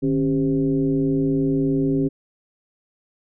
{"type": "tone with frequency modulation", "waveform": "sine", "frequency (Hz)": 272.8, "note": "C#4", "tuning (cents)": -28, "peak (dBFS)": -17, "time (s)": [0.02, 2.09], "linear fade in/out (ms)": 20, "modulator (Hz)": 123, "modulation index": 1, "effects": []}